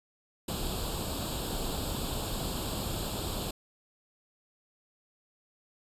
pink noise with comb filter, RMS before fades -34 dBFS, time 0.48-3.51 s, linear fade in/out 5 ms, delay 0.25 ms, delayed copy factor +0.8, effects resampled to 32000 Hz

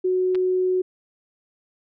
sine tone, 368.8 Hz, F#4, 6 cents flat, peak -18 dBFS, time 0.04-0.82 s, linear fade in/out 10 ms
clicks, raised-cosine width 0.3 ms, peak -22 dBFS, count 2, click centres 0.348 / 0.354 s
effects none

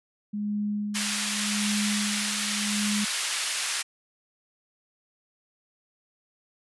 sine tone with tremolo, 207.6 Hz, G#3, in tune, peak -25 dBFS, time 0.33-3.05 s, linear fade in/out 10 ms, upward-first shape sine, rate 0.85 Hz, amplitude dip 70%
pink high-pass noise, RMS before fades -28 dBFS, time 0.94-3.83 s, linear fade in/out 20 ms, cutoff 1900 Hz, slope 12 dB/octave
effects resampled to 24000 Hz

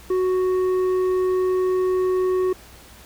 triangle tone with tanh clipping, 370 Hz, F#4, in tune, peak -19 dBFS, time 0.1-2.53 s, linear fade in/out 5 ms, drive 11 dB, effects added 60 Hz sine -49 dBFS peak until 3.05 s + pink hiss -46 dBFS RMS until 3.05 s

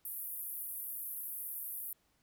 white band-pass noise, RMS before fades -42 dBFS, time 0.05-1.93 s, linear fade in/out 2 ms, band 11000 to 15000 Hz, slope 48 dB/octave, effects pink hiss -74 dBFS RMS until 2.22 s

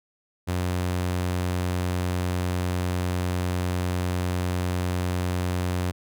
sawtooth tone, 90 Hz, F#2, 47 cents flat, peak -20 dBFS, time 0.47-5.92 s, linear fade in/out 20 ms, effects none

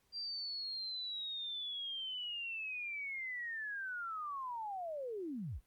sine linear sweep, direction down, 4759 to 30.5 Hz, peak -39 dBFS, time 0.12-5.61 s, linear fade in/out 50 ms, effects pink hiss -75 dBFS RMS until 5.66 s + Opus 48 kbps

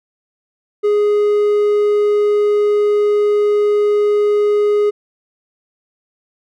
triangle tone, 415.3 Hz, G#4, in tune, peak -9 dBFS, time 0.83-4.91 s, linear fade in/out 20 ms, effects none

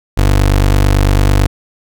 25% pulse tone, 49 Hz, G1, in tune, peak -4 dBFS, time 0.17-1.47 s, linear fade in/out 10 ms, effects none

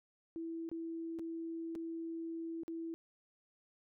sine tone with dropouts, 329.6 Hz, E4, in tune, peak -39 dBFS, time 0.36-2.94 s, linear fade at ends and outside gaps 0 ms, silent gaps 0.69-0.715 / 1.188-1.194 / 1.752-1.757 / 2.634-2.68 s, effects none

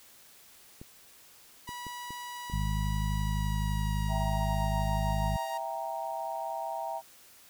clicks, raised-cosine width 3 ms, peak -31 dBFS, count 5, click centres 0.815 / 1.691 / 1.867 / 2.106 / 2.499 s
sawtooth tone with pitch glide, 974 to 938.7 Hz, B5 to A#5, -24 to +12 cents, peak -35 dBFS, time 1.67-5.58 s, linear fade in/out 10 ms, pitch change -64 cents, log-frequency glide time 3.16-4.68 s
harmonic tone, 51.8 Hz, G#1, 4 cents flat, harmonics 1 / 2 / 3 / 4, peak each -30 / -34 / -34 / -40 dBFS, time 2.52-5.37 s, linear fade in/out 10 ms
sine chord, E diminished, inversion none, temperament equal, 659.3 / 784 / 932.3 Hz, E5 / G5 / Bb5, 0 / 0 / 0 cents, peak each -37 dBFS, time 4.08-7.02 s, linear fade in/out 50 ms
effects white hiss -56 dBFS RMS until 7.49 s

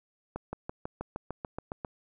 accelerating click train, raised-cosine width 1 ms, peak -21 dBFS, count 11, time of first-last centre 0.36-1.848 s, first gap 170 ms, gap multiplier 0.97, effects none

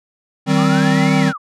square chord, C minor, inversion first, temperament equal with one note detuned, 155.56 / 192.3 / 261.6 Hz, Eb3 / G3 / C4, 0 / -33 / 0 cents, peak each -17 dBFS, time 0.46-1.33 s, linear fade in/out 50 ms
sine linear two-way sweep, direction up then down, 1092 to 2338 to 1092 Hz, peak -24 dBFS, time 0.56-1.38 s, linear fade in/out 20 ms, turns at 1.17 s
effects low-pass 7000 Hz 12 dB/octave

